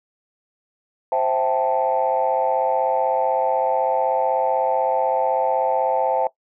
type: chord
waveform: sine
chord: A minor seventh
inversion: first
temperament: equal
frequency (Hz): 523.3 / 659.3 / 784 / 880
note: C5 / E5 / G5 / A5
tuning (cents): 0 / 0 / 0 / 0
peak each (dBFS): -22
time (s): 1.12-6.27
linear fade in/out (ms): 2
effects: noise-tail reverb RT60 0.1 s tail -18 dB re dry + tanh soft clip ceiling -9 dBFS